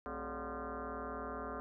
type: tone with frequency modulation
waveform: sine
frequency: 390 Hz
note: G4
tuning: 9 cents flat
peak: -39 dBFS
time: 0.06-1.6 s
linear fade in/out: 0 ms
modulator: 164 Hz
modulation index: 6.2
effects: none